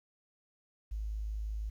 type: tone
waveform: sine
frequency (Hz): 53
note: G#1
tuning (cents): +36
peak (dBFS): -34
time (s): 0.91-1.7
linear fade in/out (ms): 10
effects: 11-bit

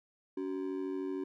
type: ring-modulated tone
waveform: triangle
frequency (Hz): 329.6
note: E4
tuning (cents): 0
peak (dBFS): -29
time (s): 0.37-1.24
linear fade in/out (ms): 5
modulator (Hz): 46.6
effects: none

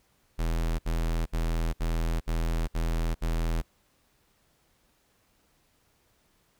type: tone bursts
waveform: square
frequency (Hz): 41.2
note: E1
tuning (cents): 0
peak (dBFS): -26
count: 7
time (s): 0.38-3.622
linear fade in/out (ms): 20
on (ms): 410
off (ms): 62
effects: pink hiss -68 dBFS RMS until 6.59 s

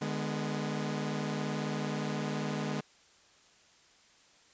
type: chord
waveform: sawtooth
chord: G# diminished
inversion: second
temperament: equal with one note detuned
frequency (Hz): 150 / 207.7 / 246.9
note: D3 / G#3 / B3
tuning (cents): +37 / 0 / 0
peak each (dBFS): -32 / -32 / -35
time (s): 0.01-2.81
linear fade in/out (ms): 10
effects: white hiss -62 dBFS RMS until 4.53 s + resampled to 16000 Hz

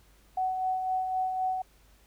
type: tone with tremolo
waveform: sine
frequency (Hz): 748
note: F#5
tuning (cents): +19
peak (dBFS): -25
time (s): 0.37-1.62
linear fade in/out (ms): 5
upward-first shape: sine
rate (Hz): 3.9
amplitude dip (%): 40
effects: added 50 Hz sine -60 dBFS peak until 2.06 s + pink hiss -63 dBFS RMS until 2.06 s

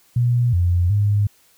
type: tone with pitch steps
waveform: sine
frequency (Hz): 121.1 / 88 / 102.9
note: B2 / F2 / G#2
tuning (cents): -34 / +14 / -16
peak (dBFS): -14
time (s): 0.16-1.27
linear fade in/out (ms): 5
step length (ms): 370
effects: white hiss -56 dBFS RMS until 1.57 s

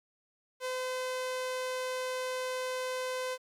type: tone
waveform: sawtooth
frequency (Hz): 511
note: C5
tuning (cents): -41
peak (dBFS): -29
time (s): 0.6-3.38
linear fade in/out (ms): 50
effects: low-pass 11000 Hz 12 dB/octave + 11-bit

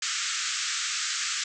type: band-pass noise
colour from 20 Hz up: white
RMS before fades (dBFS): -30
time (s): 0.02-1.44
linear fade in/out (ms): 5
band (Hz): 1200 to 7800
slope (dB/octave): 96
effects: none

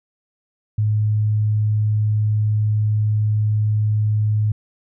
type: tone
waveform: sine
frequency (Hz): 106.6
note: G#2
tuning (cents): +46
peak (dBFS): -15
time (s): 0.78-4.52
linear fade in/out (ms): 5
effects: none

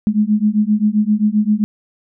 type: beating tone pair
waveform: sine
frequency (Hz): 207.6 / 215.2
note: G#3 / A3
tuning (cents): 0 / -38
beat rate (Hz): 7.6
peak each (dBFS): -15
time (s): 0.07-1.64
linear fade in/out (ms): 0
effects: none

